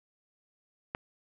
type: click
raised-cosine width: 0.5 ms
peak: -18 dBFS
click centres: 0.949 s
effects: none